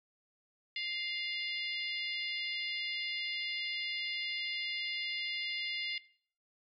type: harmonic tone with a mistuned harmonic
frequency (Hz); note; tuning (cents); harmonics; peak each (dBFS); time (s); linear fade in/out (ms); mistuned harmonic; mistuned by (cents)
698.5; F5; 0; 3 / 4 / 5 / 6 / 7; -38 / -40 / -42 / -44 / -45; 0.76-5.98; 2; 4; +16
effects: noise-tail reverb RT60 0.5 s tail -18 dB re dry + MP3 64 kbps